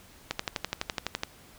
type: click train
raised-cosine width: 0.2 ms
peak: -11 dBFS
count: 12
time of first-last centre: 0.31-1.234 s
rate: 11.9 Hz
effects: pink hiss -54 dBFS RMS until 1.58 s